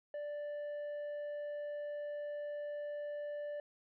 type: tone with tanh clipping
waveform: sine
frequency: 587.3 Hz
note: D5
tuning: in tune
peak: -40 dBFS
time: 0.14-3.6 s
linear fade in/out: 2 ms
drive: 5 dB
effects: none

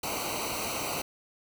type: noise with comb filter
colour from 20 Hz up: pink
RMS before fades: -33 dBFS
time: 0.03-1.02 s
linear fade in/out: 5 ms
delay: 0.58 ms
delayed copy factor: -0.9
effects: none

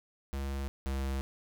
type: tone pair in turn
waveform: square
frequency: 68.5 / 67.4 Hz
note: C#2 / C#2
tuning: -20 / -48 cents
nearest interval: unison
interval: 28 cents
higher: first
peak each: -34 / -32 dBFS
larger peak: second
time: 0.33-0.68 / 0.86-1.21 s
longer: neither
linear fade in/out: 0 ms
effects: none

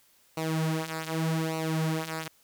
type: tone with flanger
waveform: sawtooth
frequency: 160.2 Hz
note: E3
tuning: 49 cents flat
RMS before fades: -30 dBFS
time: 0.37-2.28 s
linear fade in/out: 5 ms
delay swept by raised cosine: 0.59 to 6.59 ms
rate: 0.84 Hz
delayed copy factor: -0.75
effects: white hiss -63 dBFS RMS until 2.43 s

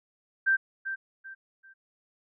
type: tone with echo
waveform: sine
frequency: 1568 Hz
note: G6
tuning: in tune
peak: -20 dBFS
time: 0.46-0.57 s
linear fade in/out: 20 ms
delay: 390 ms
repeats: 3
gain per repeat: -10 dB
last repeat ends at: 1.74 s
effects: none

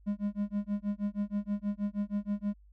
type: tone with tremolo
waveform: triangle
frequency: 204.6 Hz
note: G#3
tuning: 26 cents flat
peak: -25 dBFS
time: 0.06-2.54 s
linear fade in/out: 20 ms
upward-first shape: sine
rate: 6.3 Hz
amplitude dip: 100%
effects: added 50 Hz sine -55 dBFS peak until 2.72 s

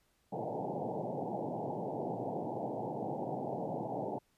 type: band-pass noise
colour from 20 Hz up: white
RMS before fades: -38 dBFS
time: 0.32-4.19 s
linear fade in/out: 10 ms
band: 110 to 880 Hz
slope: 96 dB/octave
effects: pink hiss -74 dBFS RMS until 4.37 s + resampled to 32000 Hz

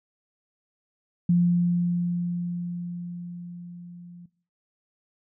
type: tone with level ramp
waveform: sine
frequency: 174.61 Hz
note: F3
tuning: in tune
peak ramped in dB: -16 to -42 dBFS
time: 1.29-4.26 s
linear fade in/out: 5 ms
effects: noise-tail reverb RT60 0.5 s tail -21 dB re dry

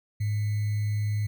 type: tone with sample-and-hold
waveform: sine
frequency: 105 Hz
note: G#2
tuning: 19 cents sharp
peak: -24 dBFS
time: 0.2-1.27 s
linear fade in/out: 10 ms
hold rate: 2100 Hz
effects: none

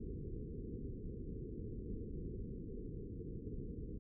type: low-pass noise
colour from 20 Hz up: pink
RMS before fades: -45 dBFS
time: 0-3.99 s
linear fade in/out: 10 ms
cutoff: 470 Hz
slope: 96 dB/octave
effects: none

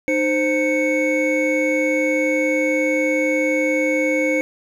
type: tone cluster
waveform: triangle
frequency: 305.2 / 522 / 2218 Hz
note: D#4 / C5 / C#7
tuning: -33 / -4 / 0 cents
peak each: -19 / -18 / -20 dBFS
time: 0.08-4.41 s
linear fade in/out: 0 ms
effects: none

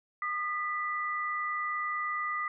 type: tone pair together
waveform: sine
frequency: 1222.9 / 1974 Hz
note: D#6 / B6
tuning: -30 / -1 cents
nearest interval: minor sixth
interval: 829 cents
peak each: -32 / -34 dBFS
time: 0.22-2.48 s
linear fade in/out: 2 ms
effects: none

